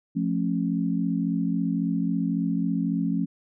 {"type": "chord", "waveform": "sine", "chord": "F augmented", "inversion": "none", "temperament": "just", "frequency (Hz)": [174.61, 218.3, 272.8], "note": ["F3", "A3", "C#4"], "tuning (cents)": [0, -13, -28], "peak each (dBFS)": [-26, -28, -27], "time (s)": [0.15, 3.26], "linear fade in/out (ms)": 20, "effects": []}